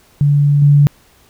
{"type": "tone with level steps", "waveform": "sine", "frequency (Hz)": 144.2, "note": "D3", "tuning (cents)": -31, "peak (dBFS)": [-8, -5], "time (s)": [0.21, 0.87], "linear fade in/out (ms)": 0, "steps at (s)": 0.62, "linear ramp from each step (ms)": 2, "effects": ["pink hiss -50 dBFS RMS until 1.29 s"]}